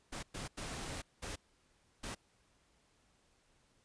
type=noise bursts at uneven times; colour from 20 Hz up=pink; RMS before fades=-43 dBFS; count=5; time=0.12-0.23 / 0.34-0.48 / 0.57-1.02 / 1.22-1.36 / 2.03-2.15 s; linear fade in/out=10 ms; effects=pink hiss -72 dBFS RMS until 3.84 s + resampled to 22050 Hz